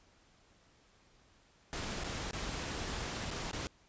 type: noise with dropouts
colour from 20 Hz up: pink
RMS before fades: -39 dBFS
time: 1.73-3.67 s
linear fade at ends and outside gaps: 0 ms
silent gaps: 2.037-2.044 / 2.31-2.332 / 3.306-3.312 / 3.513-3.531 s
effects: pink hiss -66 dBFS RMS until 3.88 s + resampled to 16000 Hz